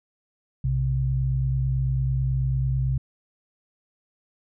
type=tone pair together; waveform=sine; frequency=61.74 / 130.82 Hz; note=B1 / C3; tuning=0 / 0 cents; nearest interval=octave + minor second; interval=1300 cents; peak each=-26 / -22 dBFS; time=0.64-2.98 s; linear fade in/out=5 ms; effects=none